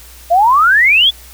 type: exponential sweep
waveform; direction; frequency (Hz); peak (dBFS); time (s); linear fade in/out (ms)
sine; up; 656 to 3520; -6; 0.3-1.11; 20
effects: added 60 Hz sine -38 dBFS peak until 1.33 s + white hiss -39 dBFS RMS until 1.33 s